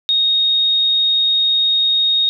sine tone, 3729 Hz, A#7, in tune, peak -12 dBFS, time 0.09-2.29 s, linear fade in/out 0 ms, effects none

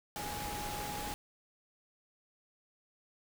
sine tone in noise, 830.6 Hz, G#5, in tune, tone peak -41 dBFS, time 0.16-1.14 s, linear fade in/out 0 ms, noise pink, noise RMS -41 dBFS, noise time 0.16-1.14 s, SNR -3 dB, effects none

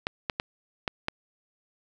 clicks, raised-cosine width 0.3 ms, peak -11 dBFS, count 5, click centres 0.069 / 0.298 / 0.399 / 0.878 / 1.084 s, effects none

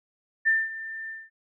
sine tone with ADSR envelope, 1789 Hz, A6, 28 cents sharp, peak -17 dBFS, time 0.45-1.3 s, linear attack 26 ms, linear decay 210 ms, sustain -16 dB, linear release 210 ms, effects none

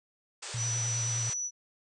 white band-pass noise, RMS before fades -41 dBFS, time 0.42-1.34 s, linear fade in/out 10 ms, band 360 to 8700 Hz, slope 96 dB/octave
sine tone with vibrato, 116.54 Hz, A#2, in tune, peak -32 dBFS, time 0.54-1.3 s, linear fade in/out 5 ms, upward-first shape sine, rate 9.6 Hz, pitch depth 36 cents each way
sine tone, 5920 Hz, F#8, in tune, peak -31 dBFS, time 0.56-1.51 s, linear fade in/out 50 ms
effects none

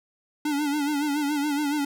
square tone with vibrato, 291.7 Hz, D4, 12 cents flat, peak -24 dBFS, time 0.45-1.85 s, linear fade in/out 5 ms, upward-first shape sine, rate 7.1 Hz, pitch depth 70 cents each way, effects none

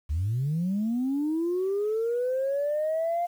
sine linear sweep, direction up, 67.8 to 704 Hz, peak -23 dBFS, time 0.09-3.27 s, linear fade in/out 20 ms, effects tanh soft clip ceiling -21 dBFS + 9-bit

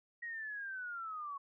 sine linear sweep, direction down, 1902 to 1100 Hz, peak -40 dBFS, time 0.22-1.38 s, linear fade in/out 10 ms, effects none

